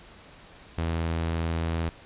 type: tone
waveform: sawtooth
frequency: 82.41 Hz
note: E2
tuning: in tune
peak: -22 dBFS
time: 0.78-1.89 s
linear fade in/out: 0 ms
effects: pink hiss -50 dBFS RMS until 2.05 s + resampled to 8000 Hz